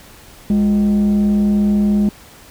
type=tone with frequency modulation; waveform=sine; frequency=206.5 Hz; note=G#3; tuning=10 cents flat; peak=-9 dBFS; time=0.5-2.09 s; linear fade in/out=2 ms; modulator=150 Hz; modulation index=0.31; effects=tanh soft clip ceiling -10 dBFS + pink hiss -42 dBFS RMS until 2.5 s